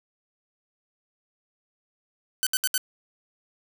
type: tone bursts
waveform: 5% pulse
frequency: 1514 Hz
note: F#6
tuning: 39 cents sharp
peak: -10 dBFS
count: 4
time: 2.43-2.778 s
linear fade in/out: 0 ms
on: 36 ms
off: 68 ms
effects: 7-bit